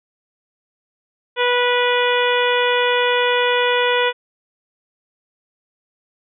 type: harmonic tone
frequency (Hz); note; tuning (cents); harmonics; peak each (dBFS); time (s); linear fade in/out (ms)
490; B4; -14; 1 / 2 / 3 / 4 / 5 / 6 / 7; -18 / -21 / -23 / -24 / -25 / -26 / -26; 1.36-4.13; 50
effects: none